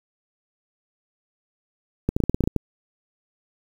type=clicks; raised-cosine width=3 ms; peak=-7 dBFS; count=10; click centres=2.09 / 2.165 / 2.203 / 2.238 / 2.296 / 2.345 / 2.407 / 2.439 / 2.475 / 2.563 s; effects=7-bit